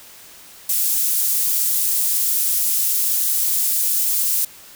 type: high-pass noise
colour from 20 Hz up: pink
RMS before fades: -19 dBFS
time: 0.69-4.45 s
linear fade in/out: 5 ms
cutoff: 11000 Hz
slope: 12 dB/octave
effects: white hiss -43 dBFS RMS until 4.75 s